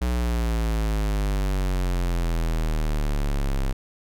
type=exponential sweep; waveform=square; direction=down; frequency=61.74 to 33 Hz; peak=-22 dBFS; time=0.01-3.73 s; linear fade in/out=10 ms; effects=none